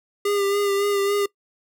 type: tone with vibrato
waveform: square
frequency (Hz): 402.6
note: G4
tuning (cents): +46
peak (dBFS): -20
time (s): 0.25-1.26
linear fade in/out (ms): 5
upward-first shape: sine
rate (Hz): 3.6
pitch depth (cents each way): 29
effects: noise-tail reverb RT60 0.1 s tail -21 dB re dry